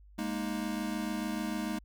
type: chord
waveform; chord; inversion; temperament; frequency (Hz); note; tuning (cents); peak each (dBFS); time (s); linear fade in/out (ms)
square; Ab suspended second; none; equal with one note detuned; 206.3 / 233.1 / 311.1; Ab3 / Bb3 / Eb4; -11 / 0 / 0; -37 / -38 / -38; 0.18-1.79; 10
effects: added 50 Hz sine -53 dBFS peak until 1.84 s